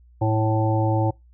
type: harmonic tone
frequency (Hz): 109.8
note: A2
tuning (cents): -3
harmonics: 1 / 3 / 5 / 7 / 8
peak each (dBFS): -20 / -25 / -27 / -28 / -29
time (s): 0.21-1.11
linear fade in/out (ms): 10
effects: noise-tail reverb RT60 0.2 s tail -25 dB re dry + added 60 Hz sine -49 dBFS peak until 1.33 s